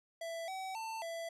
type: tone with pitch steps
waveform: square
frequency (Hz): 664 / 761 / 892 / 666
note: E5 / F#5 / A5 / E5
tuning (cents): +12 / +48 / +23 / +18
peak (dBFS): -40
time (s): 0.21-1.29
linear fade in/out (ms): 5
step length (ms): 270
effects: low-pass 11000 Hz 12 dB/octave